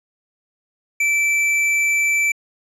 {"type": "tone with tanh clipping", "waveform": "triangle", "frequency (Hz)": 2326, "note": "D7", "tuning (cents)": -17, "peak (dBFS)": -17, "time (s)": [1, 2.32], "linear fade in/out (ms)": 5, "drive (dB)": 15, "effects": ["low-pass 11000 Hz 12 dB/octave"]}